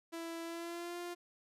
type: tone with pitch glide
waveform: sawtooth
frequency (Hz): 332.3 to 349.6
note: E4 to F4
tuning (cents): +14 to +2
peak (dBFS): -37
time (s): 0.12-1.15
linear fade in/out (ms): 20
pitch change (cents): +88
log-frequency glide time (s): 0.43-0.98
effects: resampled to 32000 Hz